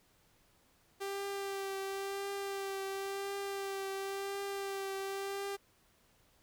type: tone with vibrato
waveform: sawtooth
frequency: 393.2 Hz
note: G4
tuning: 5 cents sharp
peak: -33 dBFS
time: 1-5.57 s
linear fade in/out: 20 ms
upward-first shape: triangle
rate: 0.95 Hz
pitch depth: 23 cents each way
effects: pink hiss -69 dBFS RMS until 6.42 s